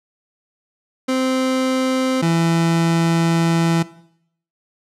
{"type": "tone pair in turn", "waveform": "30% pulse", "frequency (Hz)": [260, 166.46], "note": ["C4", "E3"], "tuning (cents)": [-11, 17], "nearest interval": "minor sixth", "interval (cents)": 772, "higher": "first", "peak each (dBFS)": [-14, -12], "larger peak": "second", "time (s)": [[1.08, 2.22], [2.22, 3.83]], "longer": "second", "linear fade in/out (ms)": 10, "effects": ["noise-tail reverb RT60 0.7 s tail -18 dB re dry", "low-pass 9000 Hz 12 dB/octave"]}